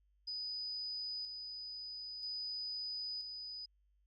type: tone with tremolo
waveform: sine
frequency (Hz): 4978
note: D#8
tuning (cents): 0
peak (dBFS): -39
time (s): 0.27-3.66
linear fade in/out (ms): 10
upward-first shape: square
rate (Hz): 0.51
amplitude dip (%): 40
effects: added 50 Hz sine -70 dBFS peak until 4.06 s